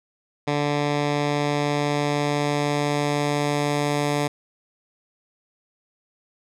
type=tone with low-pass filter sweep; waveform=10% pulse; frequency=146 Hz; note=D3; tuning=10 cents flat; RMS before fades=-23 dBFS; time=0.47-4.28 s; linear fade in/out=10 ms; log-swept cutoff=4800 to 9900 Hz; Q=0.78; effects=none